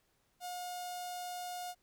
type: tone with notch filter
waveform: sawtooth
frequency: 717 Hz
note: F5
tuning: 45 cents sharp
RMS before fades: -42 dBFS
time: 0.4-1.75 s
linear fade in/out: 50 ms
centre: 1800 Hz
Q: 0.74
effects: pink hiss -75 dBFS RMS until 1.82 s